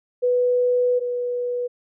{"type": "tone pair in turn", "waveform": "sine", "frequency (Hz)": [493.9, 489.4], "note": ["B4", "B4"], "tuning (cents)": [0, -16], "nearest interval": "unison", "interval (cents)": 16, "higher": "first", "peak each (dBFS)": [-16, -22], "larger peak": "first", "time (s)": [[0.22, 1], [1, 1.68]], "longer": "first", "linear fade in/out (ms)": 20, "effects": []}